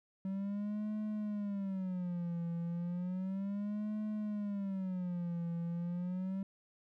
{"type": "tone with vibrato", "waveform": "triangle", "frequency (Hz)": 190, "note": "F#3", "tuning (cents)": 46, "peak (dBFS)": -33, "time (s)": [0.25, 6.43], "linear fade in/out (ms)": 2, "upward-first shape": "sine", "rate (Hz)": 0.33, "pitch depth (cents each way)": 200, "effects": []}